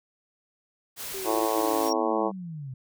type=noise; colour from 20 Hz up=white; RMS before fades=-36 dBFS; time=0.96-1.92 s; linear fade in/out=50 ms
type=linear sweep; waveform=sine; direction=down; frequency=392 to 124.7 Hz; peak=-34 dBFS; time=1.14-2.74 s; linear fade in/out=5 ms
type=harmonic tone; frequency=110 Hz; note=A2; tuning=in tune; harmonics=3 / 4 / 5 / 6 / 7 / 8 / 9 / 10; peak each=-29 / -30 / -31 / -32 / -32 / -33 / -34 / -34 dBFS; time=1.24-2.32 s; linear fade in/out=50 ms
type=tone with exponential growth; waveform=triangle; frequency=5588 Hz; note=F8; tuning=in tune; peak=-25 dBFS; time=1.76-1.93 s; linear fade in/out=5 ms; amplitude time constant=35 ms
effects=none